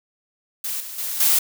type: noise with level steps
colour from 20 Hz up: blue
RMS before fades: -27 / -34 / -27 / -17 dBFS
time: 0.64-1.39 s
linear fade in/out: 5 ms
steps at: 0.8 / 0.98 / 1.2 s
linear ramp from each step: 5 ms
effects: none